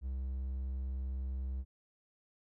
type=tone; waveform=triangle; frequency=65.41 Hz; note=C2; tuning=in tune; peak=-33 dBFS; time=0.01-1.65 s; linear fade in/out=50 ms; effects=none